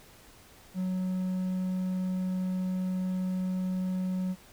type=tone; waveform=triangle; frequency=185 Hz; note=F#3; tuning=in tune; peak=-26 dBFS; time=0.74-4.36 s; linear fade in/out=50 ms; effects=pink hiss -55 dBFS RMS until 4.52 s